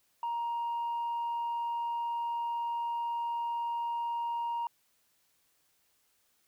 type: tone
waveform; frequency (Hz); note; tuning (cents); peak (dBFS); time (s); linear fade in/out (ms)
sine; 939; A#5; +12; -29; 0.23-4.67; 2
effects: tanh soft clip ceiling -29 dBFS + white hiss -72 dBFS RMS until 6.47 s